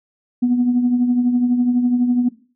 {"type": "tone with tremolo", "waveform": "sine", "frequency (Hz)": 245.4, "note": "B3", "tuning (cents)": -11, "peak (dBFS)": -10, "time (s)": [0.42, 2.29], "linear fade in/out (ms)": 10, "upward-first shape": "triangle", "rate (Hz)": 12, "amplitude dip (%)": 60, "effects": ["noise-tail reverb RT60 0.4 s tail -18 dB re dry", "tanh soft clip ceiling -8 dBFS"]}